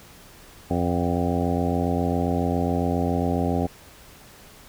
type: harmonic tone with a mistuned harmonic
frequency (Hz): 87.31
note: F2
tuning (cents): 0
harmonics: 1 / 2 / 3 / 4 / 5 / 6 / 7 / 8 / 9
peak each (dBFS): -27 / -27 / -26 / -32 / -31 / -33 / -33 / -33 / -32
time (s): 0.7-3.67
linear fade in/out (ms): 10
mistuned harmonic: 8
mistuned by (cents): +42
effects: pink hiss -48 dBFS RMS until 4.68 s